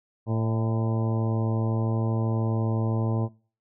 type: harmonic tone with a mistuned harmonic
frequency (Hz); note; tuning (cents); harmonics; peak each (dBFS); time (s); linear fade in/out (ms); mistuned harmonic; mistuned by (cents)
112.4; A2; +37; 1 / 2 / 3 / 4 / 5 / 6 / 7 / 8 / 9; -24 / -30 / -34 / -36 / -38 / -40 / -41 / -42 / -43; 0.26-3.29; 50; 6; -50
effects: noise-tail reverb RT60 0.4 s tail -22 dB re dry